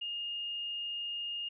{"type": "tone", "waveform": "sine", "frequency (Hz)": 2837, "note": "F7", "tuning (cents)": 27, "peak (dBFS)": -35, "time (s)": [0.01, 1.49], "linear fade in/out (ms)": 10, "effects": []}